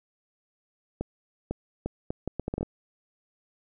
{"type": "accelerating click train", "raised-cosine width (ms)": 2, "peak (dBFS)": -16, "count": 11, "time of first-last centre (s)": [1.01, 2.63], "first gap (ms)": 500, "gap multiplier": 0.7, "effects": []}